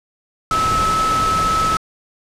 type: tone in noise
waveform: sine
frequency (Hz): 1299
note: E6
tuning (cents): -26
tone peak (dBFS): -15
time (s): 0.51-1.77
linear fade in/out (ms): 2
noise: pink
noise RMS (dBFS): -23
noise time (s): 0.51-1.77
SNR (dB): +5
effects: low-pass 8000 Hz 12 dB/octave